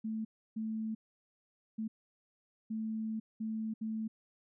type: tone bursts at uneven times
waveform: sine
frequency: 220 Hz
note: A3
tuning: in tune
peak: -34 dBFS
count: 6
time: 0.04-0.25 / 0.56-0.95 / 1.78-1.88 / 2.7-3.2 / 3.4-3.74 / 3.81-4.08 s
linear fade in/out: 10 ms
effects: none